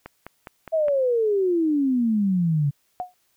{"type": "click train", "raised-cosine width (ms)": 0.5, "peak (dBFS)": -21, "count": 5, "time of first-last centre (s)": [0.06, 0.883], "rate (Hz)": 4.86}
{"type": "exponential sweep", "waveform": "sine", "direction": "down", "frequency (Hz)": [659.3, 138.59], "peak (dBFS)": -18, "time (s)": [0.72, 2.71], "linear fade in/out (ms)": 20}
{"type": "tone with exponential decay", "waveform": "sine", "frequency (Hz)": 726, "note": "F#5", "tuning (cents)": -33, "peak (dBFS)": -22, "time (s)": [3, 3.14], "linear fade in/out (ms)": 0, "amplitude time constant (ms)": 29}
{"effects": ["white hiss -67 dBFS RMS until 3.36 s"]}